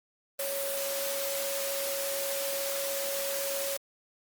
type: tone in noise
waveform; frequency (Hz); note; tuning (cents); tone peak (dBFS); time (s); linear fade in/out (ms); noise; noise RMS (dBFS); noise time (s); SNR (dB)
sine; 554.4; C#5; 0; -33; 0.39-3.77; 5; white; -34; 0.39-3.77; -2
effects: high-pass 300 Hz 12 dB/octave + Opus 32 kbps